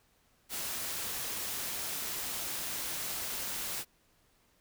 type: noise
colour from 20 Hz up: white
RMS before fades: -37 dBFS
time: 0.49-3.85 s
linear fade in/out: 50 ms
effects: pink hiss -69 dBFS RMS until 4.6 s